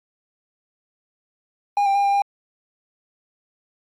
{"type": "tone with pitch steps", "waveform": "triangle", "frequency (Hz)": [813, 790, 804, 798, 803], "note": ["G#5", "G5", "G5", "G5", "G5"], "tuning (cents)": [-37, 13, 44, 31, 41], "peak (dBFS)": -14, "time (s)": [1.77, 2.22], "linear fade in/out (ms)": 2, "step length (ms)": 90, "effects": ["AAC 64 kbps"]}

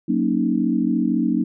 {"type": "chord", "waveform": "sine", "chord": "D# minor seventh", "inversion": "first", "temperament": "equal", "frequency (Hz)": [185, 233.1, 277.2, 311.1], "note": ["F#3", "A#3", "C#4", "D#4"], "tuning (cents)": [0, 0, 0, 0], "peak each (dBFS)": [-24, -21, -23, -23], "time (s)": [0.08, 1.44], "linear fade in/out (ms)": 10, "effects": []}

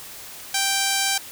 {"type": "tone", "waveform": "5% pulse", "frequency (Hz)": 784, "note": "G5", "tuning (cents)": 0, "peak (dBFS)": -8, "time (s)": [0.54, 1.18], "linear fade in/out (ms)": 5, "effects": ["white hiss -39 dBFS RMS until 1.31 s"]}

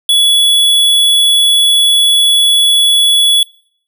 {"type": "tone", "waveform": "square", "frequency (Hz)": 3394, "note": "G#7", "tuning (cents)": 37, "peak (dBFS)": -7, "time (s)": [0.09, 3.43], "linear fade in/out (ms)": 2, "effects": ["noise-tail reverb RT60 0.6 s tail -24 dB re dry"]}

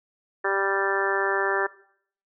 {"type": "harmonic tone", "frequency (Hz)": 196, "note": "G3", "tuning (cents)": 0, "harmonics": [2, 3, 4, 5, 6, 7, 8, 9], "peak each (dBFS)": [-27, -32, -32, -32, -33, -32, -31, -28], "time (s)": [0.44, 1.67], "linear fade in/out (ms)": 10, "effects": ["noise-tail reverb RT60 0.6 s tail -19 dB re dry"]}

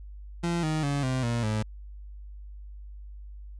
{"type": "tone with pitch steps", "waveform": "30% pulse", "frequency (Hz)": [171, 155.9, 142.14, 129.59, 118.15, 107.72], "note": ["F3", "D#3", "C#3", "C3", "A#2", "A2"], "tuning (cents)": [-36, 4, 44, -16, 24, -36], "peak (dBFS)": -23, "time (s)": [0.43, 1.63], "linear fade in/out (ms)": 10, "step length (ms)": 200, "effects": ["added 50 Hz sine -40 dBFS peak until 3.59 s", "resampled to 22050 Hz"]}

